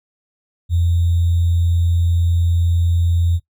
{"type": "tone with sample-and-hold", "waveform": "sine", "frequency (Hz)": 85.5, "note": "F2", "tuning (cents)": -36, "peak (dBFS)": -13, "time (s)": [0.69, 3.4], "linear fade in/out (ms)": 50, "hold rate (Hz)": 3675, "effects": ["noise-tail reverb RT60 0.1 s tail -18 dB re dry"]}